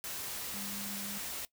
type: tone in noise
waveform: sine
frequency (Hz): 201.2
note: G3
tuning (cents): +45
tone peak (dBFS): -44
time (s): 0.54-1.18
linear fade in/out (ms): 0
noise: white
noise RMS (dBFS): -40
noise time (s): 0.04-1.45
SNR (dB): -7
effects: noise-tail reverb RT60 0.1 s tail -19 dB re dry